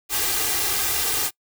white noise with comb filter, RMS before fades -23 dBFS, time 0.09-1.31 s, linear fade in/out 50 ms, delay 2.5 ms, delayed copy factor +0.7, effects noise-tail reverb RT60 0.1 s tail -24 dB re dry

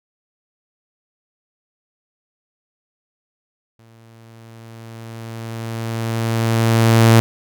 sawtooth tone with exponential growth, 113.9 Hz, A#2, 40 cents flat, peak -3 dBFS, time 3.79-7.2 s, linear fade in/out 0 ms, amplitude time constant 740 ms, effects none

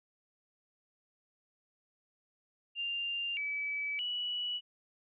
sine tone with pitch steps, 2793 / 2295 / 2942 Hz, F7 / D7 / F#7, -1 / -40 / -11 cents, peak -33 dBFS, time 2.75-4.61 s, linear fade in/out 50 ms, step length 620 ms, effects none

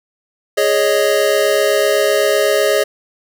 square chord, Ab suspended fourth, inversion none, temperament equal, 415.3 / 554.4 / 622.3 Hz, Ab4 / Db5 / Eb5, 0 / 0 / 0 cents, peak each -17 dBFS, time 0.57-2.84 s, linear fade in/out 10 ms, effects none

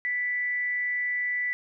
sine tone with amplitude modulation, 1975.5 Hz, B6, in tune, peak -24 dBFS, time 0.05-1.53 s, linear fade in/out 0 ms, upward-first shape sine, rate 269 Hz, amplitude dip 30%, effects none

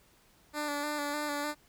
10% pulse tone with vibrato, 293.7 Hz, D4, in tune, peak -24 dBFS, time 0.53-1.55 s, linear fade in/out 50 ms, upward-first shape square, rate 3.3 Hz, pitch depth 25 cents each way, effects pink hiss -64 dBFS RMS until 1.68 s

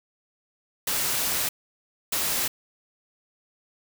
white noise bursts at uneven times, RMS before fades -26 dBFS, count 2, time 0.87-1.49 / 2.12-2.48 s, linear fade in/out 5 ms, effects none

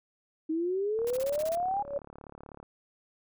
sine exponential sweep, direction up, 311.1 to 830.6 Hz, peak -27 dBFS, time 0.49-1.83 s, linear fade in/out 10 ms
click train, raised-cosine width 1 ms, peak -32 dBFS, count 60, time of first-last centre 0.99-2.629 s, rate 36 Hz
white noise bursts, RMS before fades -43 dBFS, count 8, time 1.07-1.552 s, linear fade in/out 0 ms, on 34 ms, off 30 ms
sine tone with exponential growth, 566 Hz, C#5, 36 cents sharp, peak -26 dBFS, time 1.7-1.98 s, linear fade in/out 5 ms, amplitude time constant 59 ms
effects none

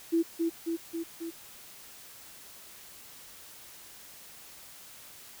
sine tone with echo, 332.3 Hz, E4, 14 cents sharp, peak -22 dBFS, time 0.12-0.23 s, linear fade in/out 20 ms, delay 270 ms, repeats 4, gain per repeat -3 dB, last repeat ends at 1.31 s, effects white hiss -50 dBFS RMS until 5.4 s

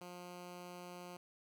10% pulse tone, 177.7 Hz, F3, 30 cents sharp, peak -40 dBFS, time 0.01-1.17 s, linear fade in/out 5 ms, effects none

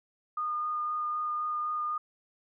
sine tone with vibrato, 1221 Hz, D#6, 33 cents flat, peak -29 dBFS, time 0.37-1.98 s, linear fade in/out 5 ms, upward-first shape sine, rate 3.9 Hz, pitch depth 10 cents each way, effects none

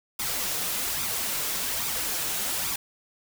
white noise with flanger, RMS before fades -29 dBFS, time 0.19-2.76 s, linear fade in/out 5 ms, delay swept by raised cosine 0.82 to 6.72 ms, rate 1.2 Hz, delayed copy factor +0.55, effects none

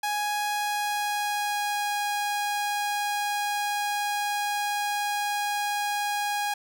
sawtooth tone with pitch glide, 830.6 to 823 Hz, G#5 to G#5, 0 to -16 cents, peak -22 dBFS, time 0.03-6.54 s, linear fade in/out 5 ms, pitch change -16 cents, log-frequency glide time 0.47-1.99 s, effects none

